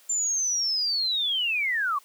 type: linear sweep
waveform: sine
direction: down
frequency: 7270 to 1078 Hz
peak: -23 dBFS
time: 0.09-1.99 s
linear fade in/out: 10 ms
effects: white hiss -56 dBFS RMS until 2.04 s + high-pass 400 Hz 12 dB/octave